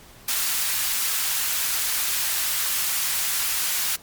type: high-pass noise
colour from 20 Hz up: white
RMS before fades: -24 dBFS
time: 0.28-3.96 s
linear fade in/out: 5 ms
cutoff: 1100 Hz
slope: 12 dB/octave
effects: pink hiss -48 dBFS RMS until 4.02 s + MP3 96 kbps